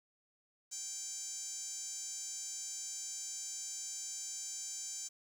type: tone with band-pass filter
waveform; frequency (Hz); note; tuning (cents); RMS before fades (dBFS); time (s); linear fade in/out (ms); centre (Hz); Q
5% pulse; 784; G5; 0; -43; 0.71-5.09; 20; 6800; 6.3
effects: 10-bit